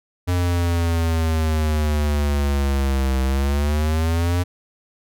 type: exponential two-way sweep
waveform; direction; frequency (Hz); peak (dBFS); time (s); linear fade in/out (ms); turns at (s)
square; down then up; 89.8 to 65.41 to 89.8; -18; 0.27-4.44; 20; 3.22
effects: none